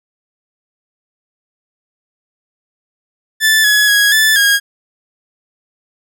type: tone with pitch steps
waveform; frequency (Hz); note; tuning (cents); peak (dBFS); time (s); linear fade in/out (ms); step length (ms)
sawtooth; 1755 / 1691 / 1659 / 1750 / 1635; A6 / G#6 / G#6 / A6 / G#6; -5 / +31 / -2 / -10 / -28; -5; 3.4-4.6; 50; 240
effects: none